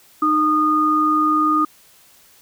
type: tone pair together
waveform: sine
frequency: 306.8 / 1227.2 Hz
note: D#4 / D#6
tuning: -24 / -24 cents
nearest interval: 2 octaves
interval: 2400 cents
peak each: -19 / -15 dBFS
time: 0.22-1.65 s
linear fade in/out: 5 ms
effects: white hiss -51 dBFS RMS until 2.41 s